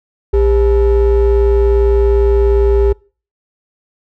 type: ring-modulated tone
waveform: triangle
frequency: 229.7 Hz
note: A#3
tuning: 25 cents flat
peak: -3 dBFS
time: 0.33-2.93 s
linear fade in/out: 10 ms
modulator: 171 Hz
effects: noise-tail reverb RT60 0.4 s tail -26 dB re dry